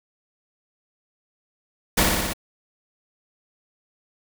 pink noise with echo, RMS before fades -18 dBFS, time 1.97-2.04 s, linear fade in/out 10 ms, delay 59 ms, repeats 5, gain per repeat -2 dB, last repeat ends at 2.335 s, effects none

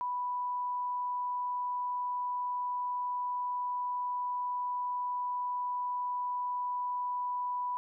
sine tone, 987.8 Hz, B5, in tune, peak -31 dBFS, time 0.01-7.77 s, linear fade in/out 0 ms, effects none

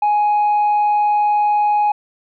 sine tone with tanh clipping, 834 Hz, G#5, 7 cents sharp, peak -13 dBFS, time 0.02-1.92 s, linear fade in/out 5 ms, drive 1 dB, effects none

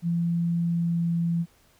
sine tone with pitch glide, 170 to 169.02 Hz, F3 to E3, -46 to +44 cents, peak -22 dBFS, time 0.02-1.46 s, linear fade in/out 50 ms, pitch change -10 cents, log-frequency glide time 0.64-1.09 s, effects pink hiss -61 dBFS RMS until 1.79 s

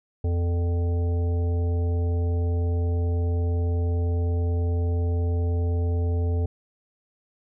harmonic tone with a mistuned harmonic, 85.5 Hz, F2, 36 cents flat, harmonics 1 / 3 / 5 / 7 / 9, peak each -21 / -36 / -34 / -43 / -44 dBFS, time 0.24-6.46 s, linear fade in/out 5 ms, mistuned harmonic 5, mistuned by +39 cents, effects none

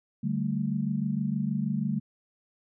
sine chord, D suspended fourth, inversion none, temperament equal with one note detuned, 146.83 / 193.63 / 220 Hz, D3 / G3 / A3, 0 / -21 / 0 cents, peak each -31 / -30 / -30 dBFS, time 0.23-2 s, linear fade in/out 10 ms, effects none

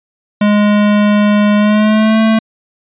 square tone with pitch glide, 207.7 to 221.3 Hz, G#3 to A3, 0 to +10 cents, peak -8 dBFS, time 0.41-2.39 s, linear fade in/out 5 ms, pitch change +110 cents, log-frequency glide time 1.57-2.2 s, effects resampled to 8000 Hz

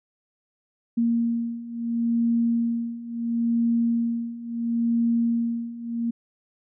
sine beating tone pair, 232.6 / 233.33 Hz, A#3 / A#3, -4 / +2 cents, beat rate 0.73 Hz, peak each -26 / -23 dBFS, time 0.97-6.11 s, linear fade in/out 10 ms, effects none

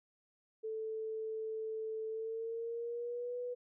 sine tone with pitch glide, 440 to 491 Hz, A4 to B4, 0 to -10 cents, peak -37 dBFS, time 0.63-3.55 s, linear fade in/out 20 ms, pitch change +190 cents, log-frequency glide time 2.08-3.37 s, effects none

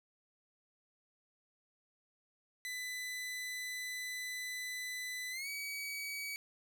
sawtooth tone with pitch glide, 2000 to 2271 Hz, B6 to C#7, +21 to +41 cents, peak -36 dBFS, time 2.65-6.36 s, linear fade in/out 0 ms, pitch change +220 cents, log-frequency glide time 5.31-5.48 s, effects none

